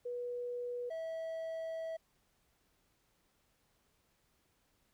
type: tone pair in turn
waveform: sine / triangle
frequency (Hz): 487.3 / 650.5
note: B4 / E5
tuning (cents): -23 / -23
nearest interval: perfect fourth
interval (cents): 500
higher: second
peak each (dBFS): -37 / -36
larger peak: second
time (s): 0.05-0.9 / 0.9-1.97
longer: second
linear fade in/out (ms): 10
effects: pink hiss -75 dBFS RMS until 4.93 s